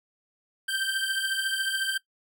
25% pulse beating tone pair, 1560 / 1574 Hz, G6 / G6, -9 / +7 cents, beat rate 14 Hz, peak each -25 / -26 dBFS, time 0.68-1.98 s, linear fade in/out 10 ms, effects noise-tail reverb RT60 0.1 s tail -19 dB re dry

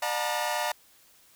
sawtooth tone cluster, 602 / 722 / 886 / 955 Hz, D5 / F#5 / A5 / A#5, +43 / -43 / +12 / +42 cents, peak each -29 dBFS, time 0.02-0.72 s, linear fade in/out 5 ms, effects white hiss -59 dBFS RMS until 1.35 s

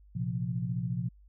sine chord, Bb suspended second, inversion none, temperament equal, 116.54 / 130.81 / 174.61 Hz, Bb2 / C3 / F3, 0 / 0 / 0 cents, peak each -34 dBFS, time 0.15-1.09 s, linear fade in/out 10 ms, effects added 50 Hz sine -54 dBFS peak until 1.28 s

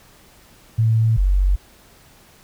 sine tone pair in turn, 112 / 47.09 Hz, A2 / F#1, +31 / +31 cents, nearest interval octave + minor third, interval 1500 cents, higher first, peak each -13 / -13 dBFS, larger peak neither, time 0.78-1.17 / 1.17-1.56 s, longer neither, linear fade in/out 10 ms, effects pink hiss -50 dBFS RMS until 2.43 s

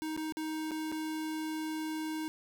square tone with dropouts, 313.5 Hz, D#4, 13 cents sharp, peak -35 dBFS, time 0.02-2.28 s, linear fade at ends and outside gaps 0 ms, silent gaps 0.165-0.175 / 0.323-0.37 / 0.71-0.716 / 0.917-0.923 s, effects none

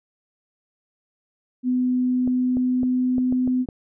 sine tone with pitch glide, 251.5 to 253.4 Hz, B3 to B3, +32 to +45 cents, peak -18 dBFS, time 1.63-3.66 s, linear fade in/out 50 ms, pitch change +13 cents, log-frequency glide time 2.06-3.45 s
clicks, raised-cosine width 2 ms, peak -19 dBFS, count 7, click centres 2.276 / 2.57 / 2.832 / 3.182 / 3.325 / 3.476 / 3.688 s
effects none

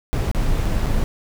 brown noise with dropouts, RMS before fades -19 dBFS, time 0.13-1.04 s, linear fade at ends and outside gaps 0 ms, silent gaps 0.314-0.348 / 0.651-0.655 / 0.859-0.865 s, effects none

